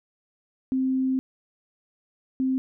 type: tone pair in turn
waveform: sine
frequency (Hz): 261.6 / 261.6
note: C4 / C4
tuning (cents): 0 / 0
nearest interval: unison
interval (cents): 0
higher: neither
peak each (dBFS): -21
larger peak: neither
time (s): 0.72-1.19 / 2.4-2.58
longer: first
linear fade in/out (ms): 0
effects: none